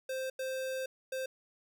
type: tone bursts at uneven times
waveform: square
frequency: 523.3 Hz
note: C5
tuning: in tune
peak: -35 dBFS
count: 3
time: 0.09-0.3 / 0.39-0.86 / 1.12-1.26 s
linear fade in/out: 5 ms
effects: none